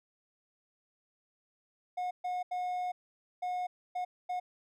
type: tone bursts at uneven times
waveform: triangle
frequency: 724 Hz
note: F#5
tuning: 38 cents flat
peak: -30 dBFS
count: 6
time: 1.97-2.11 / 2.24-2.43 / 2.51-2.92 / 3.42-3.67 / 3.95-4.05 / 4.29-4.4 s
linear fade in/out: 10 ms
effects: none